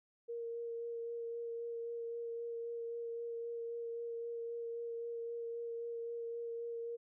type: tone with vibrato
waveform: sine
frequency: 466.2 Hz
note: A#4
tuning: in tune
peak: -39 dBFS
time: 0.28-6.97 s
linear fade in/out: 20 ms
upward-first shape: sine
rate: 3.8 Hz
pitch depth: 12 cents each way
effects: none